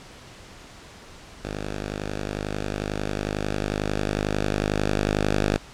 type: tone with level ramp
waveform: 5% pulse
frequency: 51.1 Hz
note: G#1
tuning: 27 cents flat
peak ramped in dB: -19 to -9 dBFS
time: 1.43-5.58 s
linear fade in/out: 10 ms
effects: pink hiss -45 dBFS RMS until 5.73 s + low-pass 7000 Hz 12 dB/octave